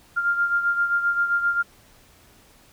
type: beating tone pair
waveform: sine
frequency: 1396.9 / 1404.5 Hz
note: F6 / F6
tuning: 0 / +9 cents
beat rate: 7.6 Hz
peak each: -20 / -27 dBFS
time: 0.16-1.63 s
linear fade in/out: 20 ms
effects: pink hiss -54 dBFS RMS until 2.72 s